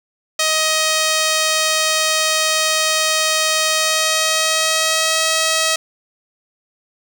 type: tone with pitch glide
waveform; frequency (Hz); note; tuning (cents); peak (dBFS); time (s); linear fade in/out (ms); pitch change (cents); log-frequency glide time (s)
5% pulse; 629 to 640; D#5 to D#5; +19 to +49; -3; 0.39-5.76; 5; +30; 3.72-5.2
effects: none